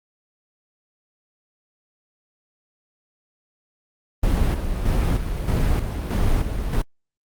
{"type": "noise with tremolo", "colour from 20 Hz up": "brown", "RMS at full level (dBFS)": -19, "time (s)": [4.23, 6.82], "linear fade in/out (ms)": 5, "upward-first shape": "square", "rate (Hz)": 1.6, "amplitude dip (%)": 50, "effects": ["Opus 32 kbps"]}